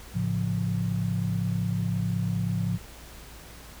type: chord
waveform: sine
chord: A augmented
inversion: none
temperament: equal with one note detuned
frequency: 108.99 / 138.59 / 174.61 Hz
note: A2 / C#3 / E#3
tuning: -16 / 0 / 0 cents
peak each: -28 / -32 / -28 dBFS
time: 0.14-2.78 s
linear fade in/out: 20 ms
effects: added 58 Hz sine -47 dBFS peak until 3.8 s + pink hiss -47 dBFS RMS until 3.8 s